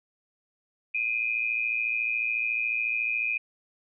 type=tone pair together; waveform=sine; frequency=2412 / 2526 Hz; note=D7 / D#7; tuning=+46 / +26 cents; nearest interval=minor second; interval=80 cents; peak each=-28 dBFS; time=0.94-3.38 s; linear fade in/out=10 ms; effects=none

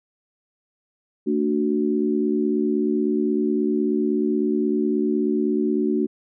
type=chord; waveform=sine; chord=D major; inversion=second; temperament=equal with one note detuned; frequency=224.1 / 293.7 / 370 Hz; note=A3 / D4 / F#4; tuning=+32 / 0 / 0 cents; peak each=-23 dBFS; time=1.26-6.07 s; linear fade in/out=20 ms; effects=none

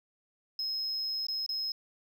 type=tone with dropouts; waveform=sine; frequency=5140 Hz; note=E8; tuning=45 cents flat; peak=-29 dBFS; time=0.59-1.72 s; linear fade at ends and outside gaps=2 ms; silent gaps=1.268-1.284 / 1.463-1.491 s; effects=tanh soft clip ceiling -29 dBFS + 11-bit

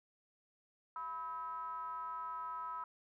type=ring-modulated tone; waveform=triangle; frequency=149.1 Hz; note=D3; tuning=27 cents sharp; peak=-35 dBFS; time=0.96-2.84 s; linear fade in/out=2 ms; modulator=1140 Hz; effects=none

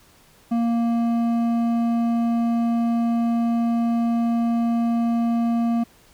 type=tone with hard clipping; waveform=sine; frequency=233.1 Hz; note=A#3; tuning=in tune; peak=-20 dBFS; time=0.51-5.84 s; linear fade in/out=10 ms; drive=8 dB; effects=pink hiss -54 dBFS RMS until 6.13 s

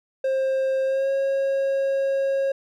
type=tone with pitch glide; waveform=triangle; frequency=531 to 544.4 Hz; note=C5 to C#5; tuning=+25 to -31 cents; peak=-18 dBFS; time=0.24-2.52 s; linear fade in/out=5 ms; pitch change=+44 cents; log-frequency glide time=0.85-1.1 s; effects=none

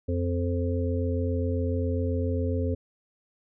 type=harmonic tone with a mistuned harmonic; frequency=87.31 Hz; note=F2; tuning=in tune; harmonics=1 / 3 / 5 / 6; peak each=-26 / -31 / -33 / -34 dBFS; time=0.08-2.75 s; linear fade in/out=10 ms; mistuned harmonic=3; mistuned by=-26 cents; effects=none

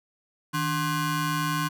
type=ring-modulated tone; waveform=30% pulse; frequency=450 Hz; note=A4; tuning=39 cents sharp; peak=-19 dBFS; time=0.53-1.69 s; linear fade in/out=20 ms; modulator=609 Hz; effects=none

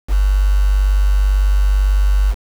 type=tone with quantisation; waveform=sine; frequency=49 Hz; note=G1; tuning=in tune; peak=-10 dBFS; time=0.08-2.35 s; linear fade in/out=50 ms; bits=5; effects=none

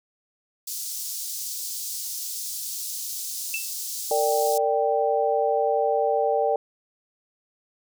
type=high-pass noise; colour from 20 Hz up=pink; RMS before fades=-32 dBFS; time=0.67-4.58 s; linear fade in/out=5 ms; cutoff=5000 Hz; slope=24 dB/octave
type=tone with exponential decay; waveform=sine; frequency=2653 Hz; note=E7; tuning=10 cents sharp; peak=-23 dBFS; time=3.54-3.71 s; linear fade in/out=1 ms; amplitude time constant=36 ms
type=chord; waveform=sine; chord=G minor; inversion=first; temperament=equal with one note detuned; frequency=455.3 / 587.3 / 784 Hz; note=Bb4 / D5 / G5; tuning=-41 / 0 / 0 cents; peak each=-24 dBFS; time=4.11-6.56 s; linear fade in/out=2 ms
effects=none

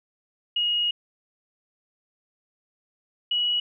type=tone pair in turn; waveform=sine; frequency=2881 / 2921 Hz; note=F#7 / F#7; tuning=-47 / -23 cents; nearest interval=unison; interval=24 cents; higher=second; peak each=-21 dBFS; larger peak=neither; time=0.56-0.91 / 3.31-3.6 s; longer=first; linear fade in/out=5 ms; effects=none

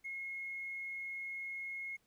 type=tone; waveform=triangle; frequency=2162 Hz; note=C#7; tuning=44 cents flat; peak=-36 dBFS; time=0.04-1.97 s; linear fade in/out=20 ms; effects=tanh soft clip ceiling -38 dBFS + pink hiss -75 dBFS RMS until 2.06 s

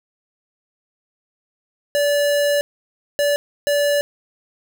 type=tone bursts at uneven times; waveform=square; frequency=578 Hz; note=D5; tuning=28 cents flat; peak=-16 dBFS; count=3; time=1.95-2.61 / 3.19-3.36 / 3.67-4.01 s; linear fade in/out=0 ms; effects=none

